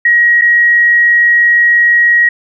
sine tone with dropouts, 1897 Hz, A#6, 30 cents sharp, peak -5 dBFS, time 0.05-2.29 s, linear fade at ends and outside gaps 5 ms, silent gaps 0.413-0.418 s, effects none

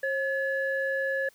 sine tone pair together, 538 / 1708 Hz, C5 / G#6, +48 / +48 cents, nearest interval octave + minor sixth, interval 2000 cents, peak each -28 dBFS, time 0.03-1.29 s, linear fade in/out 5 ms, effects tanh soft clip ceiling -18 dBFS + white hiss -61 dBFS RMS until 1.34 s

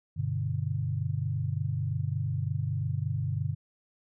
sine chord, G major, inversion none, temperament equal, 98 / 123.47 / 146.83 Hz, G2 / B2 / D3, 0 / 0 / 0 cents, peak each -32 dBFS, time 0.16-3.55 s, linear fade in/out 20 ms, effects none

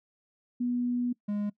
sine / triangle tone pair in turn, 244.4 / 206.3 Hz, B3 / G#3, -18 / -11 cents, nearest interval minor third, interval 293 cents, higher first, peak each -26 dBFS, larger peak neither, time 0.6-1.13 / 1.28-1.5 s, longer first, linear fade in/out 10 ms, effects noise-tail reverb RT60 0.1 s tail -21 dB re dry

